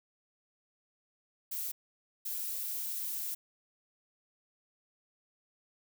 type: noise bursts at uneven times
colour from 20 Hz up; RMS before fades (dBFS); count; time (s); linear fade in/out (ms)
violet; -37; 2; 1.51-1.72 / 2.25-3.35; 10
effects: none